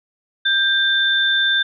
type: tone pair together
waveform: sine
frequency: 1585 / 3561 Hz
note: G6 / A7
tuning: +19 / +20 cents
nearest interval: octave + major second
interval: 1401 cents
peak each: -17 dBFS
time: 0.45-1.63 s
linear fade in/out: 10 ms
effects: none